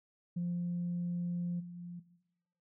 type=tone with level steps; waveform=sine; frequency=174.61 Hz; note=F3; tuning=in tune; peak=-31 / -41 dBFS; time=0.36-2 s; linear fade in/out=10 ms; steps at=1.59 s; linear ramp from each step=20 ms; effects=noise-tail reverb RT60 0.9 s tail -17 dB re dry + tanh soft clip ceiling -29 dBFS